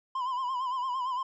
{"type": "tone with vibrato", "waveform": "triangle", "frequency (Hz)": 1019, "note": "C6", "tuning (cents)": -46, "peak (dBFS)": -27, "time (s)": [0.15, 1.23], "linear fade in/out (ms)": 5, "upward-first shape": "sine", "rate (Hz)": 8.8, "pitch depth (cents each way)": 82, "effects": ["resampled to 16000 Hz"]}